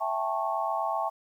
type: chord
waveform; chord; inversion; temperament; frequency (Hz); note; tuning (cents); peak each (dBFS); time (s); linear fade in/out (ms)
sine; A dominant seventh; second; just; 660 / 792 / 880 / 1100; E5 / G5 / A5 / C#6; +2 / +18 / 0 / -14; -32; 0-1.1; 20
effects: 10-bit